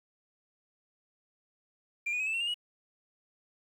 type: tone with pitch steps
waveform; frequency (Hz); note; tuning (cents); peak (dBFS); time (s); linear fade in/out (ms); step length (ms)
sine; 2383 / 2463 / 2545 / 2630 / 2718 / 2809 / 2903; D7 / D#7 / D#7 / E7 / F7 / F7 / F#7; +25 / -18 / +39 / -5 / -48 / +9 / -34; -27; 2.06-2.543; 10; 69
effects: tanh soft clip ceiling -28 dBFS + 10-bit